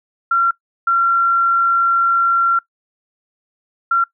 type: tone bursts at uneven times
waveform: sine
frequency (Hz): 1369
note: F6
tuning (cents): -35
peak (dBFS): -11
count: 3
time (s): 0.31-0.51 / 0.87-2.59 / 3.91-4.04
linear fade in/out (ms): 5
effects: noise-tail reverb RT60 0.1 s tail -21 dB re dry